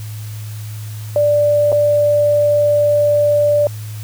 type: tone with dropouts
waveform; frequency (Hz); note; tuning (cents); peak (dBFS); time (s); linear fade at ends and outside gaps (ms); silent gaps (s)
sine; 587.3; D5; 0; -10; 1.16-3.67; 1; 1.719-1.726
effects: added 107 Hz sine -25 dBFS peak until 4.03 s + white hiss -39 dBFS RMS until 4.03 s